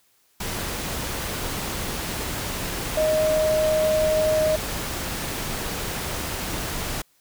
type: tone in noise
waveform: sine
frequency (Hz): 622.3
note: D#5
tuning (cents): 0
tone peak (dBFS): -18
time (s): 2.97-4.56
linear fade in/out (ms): 5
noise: pink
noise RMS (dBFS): -29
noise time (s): 0.4-7.02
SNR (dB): +8
effects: white hiss -63 dBFS RMS until 7.2 s